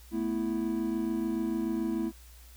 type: chord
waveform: triangle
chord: A suspended second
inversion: none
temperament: equal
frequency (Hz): 220 / 246.9 / 329.6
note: A3 / B3 / E4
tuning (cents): 0 / 0 / 0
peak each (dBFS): -31 / -33 / -29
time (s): 0.11-2.12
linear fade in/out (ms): 50
effects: added 60 Hz sine -50 dBFS peak until 2.56 s + white hiss -57 dBFS RMS until 2.56 s